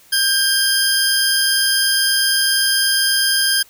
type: tone pair together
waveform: 20% pulse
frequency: 1591 / 5044 Hz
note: G6 / D#8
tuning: +25 / +23 cents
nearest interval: octave + minor sixth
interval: 1998 cents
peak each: -12 dBFS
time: 0.12-3.63 s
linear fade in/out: 10 ms
effects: white hiss -49 dBFS RMS until 3.69 s